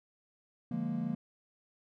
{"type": "chord", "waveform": "triangle", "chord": "Bb dominant seventh", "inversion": "first", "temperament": "equal", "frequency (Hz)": [146.83, 174.61, 207.7, 233.1], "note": ["D3", "F3", "Ab3", "Bb3"], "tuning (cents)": [0, 0, 0, 0], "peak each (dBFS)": [-39, -36, -37, -33], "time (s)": [0.71, 1.15], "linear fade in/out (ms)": 5, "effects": []}